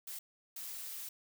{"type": "noise bursts at uneven times", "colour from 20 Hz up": "blue", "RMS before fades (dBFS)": -44, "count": 2, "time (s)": [[0.07, 0.19], [0.56, 1.09]], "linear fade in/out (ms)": 5, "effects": []}